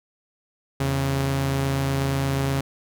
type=tone pair together; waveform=sawtooth; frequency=82.41 / 136.53 Hz; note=E2 / C#3; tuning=0 / -26 cents; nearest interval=major sixth; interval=874 cents; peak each=-26 / -18 dBFS; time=0.8-2.61 s; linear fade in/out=5 ms; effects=none